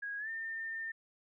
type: tone with pitch glide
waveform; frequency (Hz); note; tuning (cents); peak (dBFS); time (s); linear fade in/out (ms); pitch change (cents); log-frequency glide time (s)
sine; 1647 to 1806.5; G#6 to A6; -15 to +45; -37; 0.02-0.92; 10; +160; 0.18-0.29
effects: none